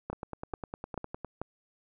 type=two click trains; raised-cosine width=1 ms; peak=-23 / -20 dBFS; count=12 / 4; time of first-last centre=0.13-1.247 / 0.1-1.416 s; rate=9.85 / 2.28 Hz; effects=none